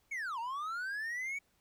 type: linear two-way sweep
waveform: triangle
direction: down then up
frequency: 2268 to 888 to 2268 Hz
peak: -34 dBFS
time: 0.11-1.39 s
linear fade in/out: 10 ms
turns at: 0.39 s
effects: pink hiss -73 dBFS RMS until 1.6 s